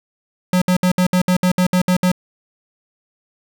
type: tone bursts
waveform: square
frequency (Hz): 181.9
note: F#3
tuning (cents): -29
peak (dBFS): -13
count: 11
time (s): 0.53-2.117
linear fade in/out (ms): 2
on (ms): 87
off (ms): 63
effects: none